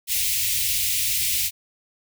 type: band-stop noise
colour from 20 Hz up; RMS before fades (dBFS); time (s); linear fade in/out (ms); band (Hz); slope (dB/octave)
white; -23; 0.07-1.51; 50; 130 to 2100; 48
effects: none